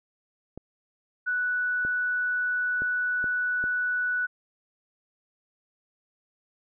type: clicks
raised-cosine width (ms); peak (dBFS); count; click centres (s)
2; -25; 5; 0.576 / 1.85 / 2.82 / 3.242 / 3.64
type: tone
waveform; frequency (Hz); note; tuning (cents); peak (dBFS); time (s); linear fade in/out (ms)
sine; 1480; F#6; 0; -24; 1.26-4.27; 20
effects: none